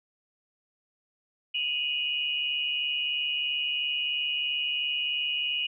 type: tone cluster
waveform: sine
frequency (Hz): 2494 / 2776 / 2919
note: D#7 / F7 / F#7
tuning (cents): +3 / -11 / -24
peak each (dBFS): -33 / -35 / -28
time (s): 1.54-5.67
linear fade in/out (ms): 10
effects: none